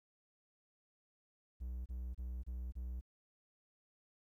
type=tone bursts; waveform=triangle; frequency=61.74 Hz; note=B1; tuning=in tune; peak=-38 dBFS; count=5; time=1.6-3.012 s; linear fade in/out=20 ms; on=260 ms; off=28 ms; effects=13-bit